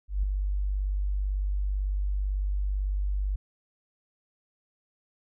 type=tone with ADSR envelope; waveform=sine; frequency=49 Hz; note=G1; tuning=in tune; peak=-21 dBFS; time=0.08-3.36 s; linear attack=150 ms; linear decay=4 ms; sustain=-4 dB; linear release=6 ms; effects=none